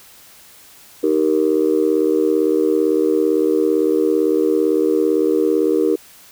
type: chord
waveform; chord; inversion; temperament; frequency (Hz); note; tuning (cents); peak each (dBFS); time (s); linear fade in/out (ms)
sine; Eb major; none; just; 311.1 / 388.9 / 466.7; Eb4 / G4 / Bb4; 0 / -14 / +2; -17; 1.03-5.96; 10
effects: tanh soft clip ceiling -5 dBFS + white hiss -45 dBFS RMS until 6.31 s